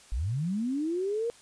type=linear sweep; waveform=sine; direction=up; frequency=45.3 to 478.2 Hz; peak=-27 dBFS; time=0.12-1.3 s; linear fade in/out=0 ms; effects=white hiss -55 dBFS RMS until 1.41 s + resampled to 22050 Hz